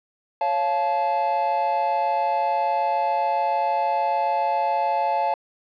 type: chord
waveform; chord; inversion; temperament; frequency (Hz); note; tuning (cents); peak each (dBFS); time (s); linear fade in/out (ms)
triangle; Db augmented; none; just; 554.4 / 693 / 866.2; Db5 / F5 / A5; 0 / -14 / -27; -26 / -23 / -20; 0.41-5.34; 2
effects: resampled to 11025 Hz